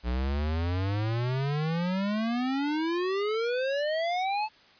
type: exponential sweep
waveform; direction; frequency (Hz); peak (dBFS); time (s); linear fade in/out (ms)
square; up; 58.8 to 880; -27; 0.03-4.49; 50
effects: white hiss -57 dBFS RMS until 4.79 s + resampled to 11025 Hz